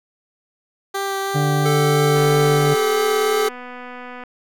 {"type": "tone with vibrato", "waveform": "15% pulse", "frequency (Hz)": 392, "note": "G4", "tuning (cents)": 0, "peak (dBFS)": -15, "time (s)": [0.94, 3.49], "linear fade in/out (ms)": 10, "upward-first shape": "sine", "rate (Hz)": 3, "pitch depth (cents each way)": 9}
{"type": "harmonic tone", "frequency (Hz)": 146.83, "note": "D3", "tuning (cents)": 0, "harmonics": [1, 2, 3, 4, 5], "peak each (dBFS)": [-17, -27, -31, -33, -30], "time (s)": [1.34, 2.75], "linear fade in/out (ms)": 20}
{"type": "tone with pitch glide", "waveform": "square", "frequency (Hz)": [440, 430], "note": ["A4", "A4"], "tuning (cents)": [0, -40], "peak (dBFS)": -18, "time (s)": [1.65, 3.49], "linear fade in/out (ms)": 10, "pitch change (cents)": -40, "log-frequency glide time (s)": [2.42, 2.89]}
{"type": "click train", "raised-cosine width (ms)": 0.5, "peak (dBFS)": -21, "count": 516, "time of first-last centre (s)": [2.16, 4.237], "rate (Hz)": 248}
{"effects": []}